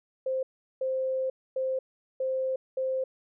sine tone bursts at uneven times, 523.3 Hz, C5, in tune, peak -26 dBFS, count 5, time 0.26-0.43 / 0.81-1.3 / 1.56-1.79 / 2.2-2.56 / 2.77-3.04 s, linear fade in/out 5 ms, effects none

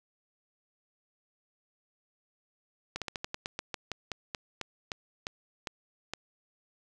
slowing click train, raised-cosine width 0.2 ms, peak -17 dBFS, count 17, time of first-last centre 2.96-6.136 s, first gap 57 ms, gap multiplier 1.15, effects none

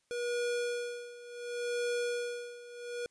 square tone with tremolo, 481.7 Hz, B4, 43 cents flat, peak -31 dBFS, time 0.11-3.06 s, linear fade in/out 0 ms, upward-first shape sine, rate 0.69 Hz, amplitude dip 85%, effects white hiss -75 dBFS RMS until 3.1 s + resampled to 22050 Hz

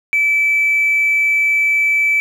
sine tone with hard clipping, 2312 Hz, D7, 28 cents flat, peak -12 dBFS, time 0.13-2.2 s, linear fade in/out 0 ms, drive 1 dB, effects none

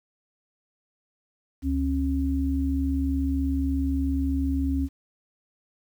sine tone pair together, 71.86 / 271.3 Hz, D2 / C#4, -37 / -37 cents, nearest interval octave + major seventh, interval 2300 cents, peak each -25 dBFS, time 1.62-4.89 s, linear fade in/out 50 ms, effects 9-bit

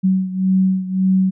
sine beating tone pair, 187.9 / 189.7 Hz, F#3 / F#3, +27 / +43 cents, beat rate 1.8 Hz, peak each -15 / -19 dBFS, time 0.03-1.31 s, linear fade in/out 20 ms, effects none

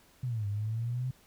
sine exponential two-way sweep, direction down then up, 130.5 to 100.3 to 130.5 Hz, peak -30 dBFS, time 0.23-1.11 s, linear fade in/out 5 ms, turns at 0.47 s, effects pink hiss -62 dBFS RMS until 1.26 s

